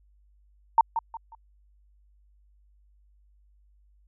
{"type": "tone with echo", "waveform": "sine", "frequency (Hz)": 911, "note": "A#5", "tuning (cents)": -40, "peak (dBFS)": -13, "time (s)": [0.78, 0.81], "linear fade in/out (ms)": 2, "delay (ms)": 180, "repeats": 3, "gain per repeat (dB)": -10, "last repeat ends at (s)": 1.35, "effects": ["added 50 Hz sine -58 dBFS peak until 4.07 s"]}